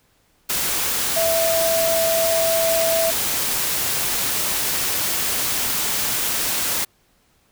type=tone in noise; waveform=sine; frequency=659.3 Hz; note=E5; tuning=in tune; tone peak=-18 dBFS; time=1.16-3.11 s; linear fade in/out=10 ms; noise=white; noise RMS=-22 dBFS; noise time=0.49-6.85 s; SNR=+1 dB; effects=pink hiss -61 dBFS RMS until 7.51 s